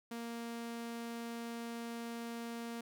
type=tone; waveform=sawtooth; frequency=233.1 Hz; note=A#3; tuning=in tune; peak=-37 dBFS; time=0.11-2.81 s; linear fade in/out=5 ms; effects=none

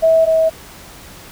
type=tone pair in turn; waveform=sine; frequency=649 / 644.1 Hz; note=E5 / E5; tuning=-27 / -40 cents; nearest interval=unison; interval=13 cents; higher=first; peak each=-8 / -10 dBFS; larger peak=first; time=0.02-0.26 / 0.26-0.5 s; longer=neither; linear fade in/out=20 ms; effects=pink hiss -38 dBFS RMS until 1.31 s

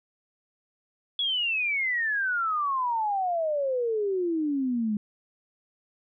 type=exponential sweep; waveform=sine; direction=down; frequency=3401 to 205.3 Hz; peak=-24 dBFS; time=1.19-4.97 s; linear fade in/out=2 ms; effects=none

